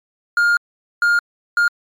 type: tone bursts at uneven times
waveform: triangle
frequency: 1413 Hz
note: F6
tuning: 20 cents sharp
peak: -10 dBFS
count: 3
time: 0.37-0.57 / 1.02-1.19 / 1.57-1.68 s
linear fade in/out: 2 ms
effects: MP3 96 kbps